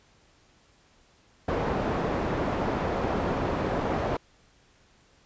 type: low-pass noise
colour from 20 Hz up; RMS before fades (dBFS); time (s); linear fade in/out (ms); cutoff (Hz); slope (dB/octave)
white; -28; 1.48-4.17; 5; 720; 12
effects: pink hiss -61 dBFS RMS until 5.25 s + resampled to 16000 Hz